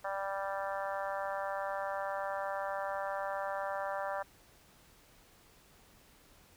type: harmonic tone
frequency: 196 Hz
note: G3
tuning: in tune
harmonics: 3 / 4 / 5 / 6 / 7 / 8 / 9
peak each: -38 / -40 / -42 / -44 / -45 / -46 / -47 dBFS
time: 0.04-4.23 s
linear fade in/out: 10 ms
effects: pink hiss -62 dBFS RMS until 6.56 s